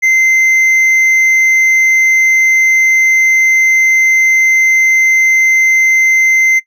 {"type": "tone with hard clipping", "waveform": "triangle", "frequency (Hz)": 2074, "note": "C7", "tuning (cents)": -16, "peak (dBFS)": -8, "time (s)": [0.02, 6.6], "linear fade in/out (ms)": 20, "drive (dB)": 7, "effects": ["noise-tail reverb RT60 0.1 s tail -20 dB re dry"]}